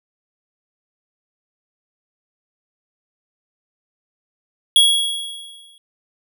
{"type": "tone with exponential decay", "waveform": "square", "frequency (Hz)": 3328, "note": "G#7", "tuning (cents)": 3, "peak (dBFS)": -8, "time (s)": [4.76, 5.78], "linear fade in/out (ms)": 1, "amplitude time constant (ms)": 220, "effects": []}